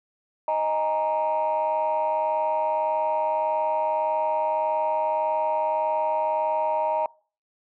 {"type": "chord", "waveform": "sine", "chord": "D# suspended fourth", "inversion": "none", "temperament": "equal", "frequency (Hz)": [622.3, 830.6, 932.3], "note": ["D#5", "G#5", "A#5"], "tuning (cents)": [0, 0, 0], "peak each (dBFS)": [-24, -29, -23], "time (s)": [0.48, 7.06], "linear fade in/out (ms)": 2, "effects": ["noise-tail reverb RT60 0.4 s tail -24 dB re dry", "tanh soft clip ceiling -16 dBFS"]}